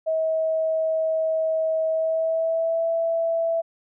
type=tone with pitch glide; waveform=sine; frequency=640 to 662.2 Hz; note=D#5 to E5; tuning=+49 to +8 cents; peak=-20 dBFS; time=0.06-3.62 s; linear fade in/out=20 ms; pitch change=+59 cents; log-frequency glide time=1.88-2.88 s; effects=none